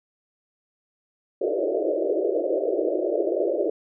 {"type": "band-pass noise", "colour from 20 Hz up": "pink", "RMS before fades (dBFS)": -24, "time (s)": [1.41, 3.7], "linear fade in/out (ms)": 5, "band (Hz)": [320, 640], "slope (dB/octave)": 96, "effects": []}